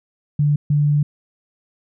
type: tone bursts at uneven times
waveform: sine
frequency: 146.83 Hz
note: D3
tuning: in tune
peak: -13 dBFS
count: 2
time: 0.39-0.56 / 0.7-1.03 s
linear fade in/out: 5 ms
effects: none